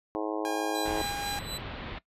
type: harmonic tone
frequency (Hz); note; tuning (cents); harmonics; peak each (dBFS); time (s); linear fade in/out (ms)
106.6; G#2; +46; 3 / 4 / 5 / 6 / 7 / 8 / 9 / 10; -33 / -35 / -37 / -39 / -40 / -41 / -42 / -43; 0.15-1.02; 0
type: tone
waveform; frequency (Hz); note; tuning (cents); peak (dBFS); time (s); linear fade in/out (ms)
sawtooth; 811; G#5; -41; -29; 0.45-1.39; 0
type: tone with tremolo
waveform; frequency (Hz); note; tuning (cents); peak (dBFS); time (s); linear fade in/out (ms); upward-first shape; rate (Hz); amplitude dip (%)
sawtooth; 3990; B7; +17; -32; 0.74-1.58; 10; sine; 4; 80
type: low-pass noise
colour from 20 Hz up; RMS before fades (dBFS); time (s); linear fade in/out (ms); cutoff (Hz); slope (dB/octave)
pink; -39; 0.85-1.99; 10; 4000; 48
effects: noise-tail reverb RT60 0.1 s tail -19 dB re dry + resampled to 32000 Hz